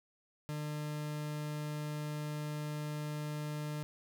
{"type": "tone", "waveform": "40% pulse", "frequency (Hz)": 150, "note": "D3", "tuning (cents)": 37, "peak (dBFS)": -36, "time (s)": [0.49, 3.83], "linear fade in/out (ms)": 0, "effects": []}